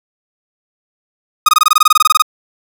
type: tone bursts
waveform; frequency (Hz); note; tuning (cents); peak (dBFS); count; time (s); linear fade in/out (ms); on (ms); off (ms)
45% pulse; 1245; D#6; +1; -5; 16; 1.46-2.222; 5; 27; 22
effects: none

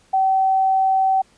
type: tone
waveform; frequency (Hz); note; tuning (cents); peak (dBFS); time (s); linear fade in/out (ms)
sine; 766; G5; -40; -14; 0.13-1.22; 10
effects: pink hiss -56 dBFS RMS until 1.37 s + resampled to 22050 Hz

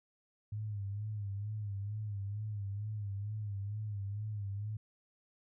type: tone with vibrato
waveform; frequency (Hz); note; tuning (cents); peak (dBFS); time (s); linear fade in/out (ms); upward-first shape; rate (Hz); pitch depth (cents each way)
sine; 103.1; G#2; -12; -36; 0.52-4.77; 5; sine; 2.2; 77
effects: none

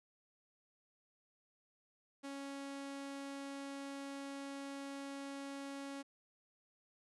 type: tone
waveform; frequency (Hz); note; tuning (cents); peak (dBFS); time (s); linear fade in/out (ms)
sawtooth; 277.2; C#4; 0; -40; 2.23-6.03; 20
effects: resampled to 24000 Hz

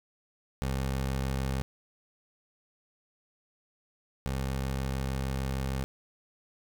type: tone pair in turn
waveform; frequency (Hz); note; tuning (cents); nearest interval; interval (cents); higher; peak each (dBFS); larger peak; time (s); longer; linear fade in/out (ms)
20% pulse; 66.5 / 66.5; C2 / C2; +29 / +29; unison; 0; neither; -24 / -25; first; 0.62-1.62 / 4.26-5.84; second; 0
effects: none

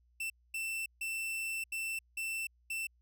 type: tone bursts at uneven times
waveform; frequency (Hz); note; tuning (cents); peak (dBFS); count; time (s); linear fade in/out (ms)
45% pulse; 2674; E7; +24; -35; 6; 0.2-0.3 / 0.54-0.86 / 1.01-1.64 / 1.72-1.99 / 2.17-2.47 / 2.7-2.87; 5
effects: added 60 Hz sine -66 dBFS peak until 3.01 s

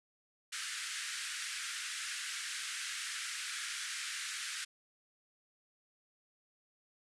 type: band-pass noise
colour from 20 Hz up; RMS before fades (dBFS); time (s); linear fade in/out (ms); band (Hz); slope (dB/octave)
pink; -41; 0.52-4.65; 10; 1400 to 10000; 48
effects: none

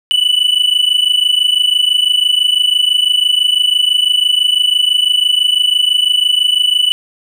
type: tone pair together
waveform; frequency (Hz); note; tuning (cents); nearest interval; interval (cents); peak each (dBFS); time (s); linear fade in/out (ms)
triangle; 2960 / 2986; F#7 / F#7; 0 / +15; unison; 15; -11; 0.11-6.92; 0
effects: none

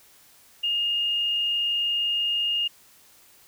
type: tone with frequency modulation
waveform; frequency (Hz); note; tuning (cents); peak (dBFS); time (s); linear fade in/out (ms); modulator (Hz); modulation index
sine; 2837; F7; +27; -22; 0.63-2.68; 10; 39.4; 0.42
effects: white hiss -55 dBFS RMS until 3.47 s

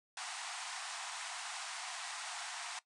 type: band-pass noise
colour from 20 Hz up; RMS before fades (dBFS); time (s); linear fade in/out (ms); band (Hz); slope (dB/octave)
pink; -44; 0.17-2.79; 2; 690 to 9600; 96
effects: noise-tail reverb RT60 0.1 s tail -17 dB re dry

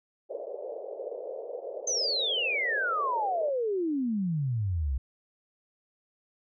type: band-pass noise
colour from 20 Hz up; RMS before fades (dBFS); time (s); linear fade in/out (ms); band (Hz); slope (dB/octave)
white; -38; 0.29-3.51; 20; 440 to 590; 48
type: exponential sweep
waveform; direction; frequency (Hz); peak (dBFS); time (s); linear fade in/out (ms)
sine; down; 6370 to 61.8; -26; 1.87-4.98; 5
effects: none

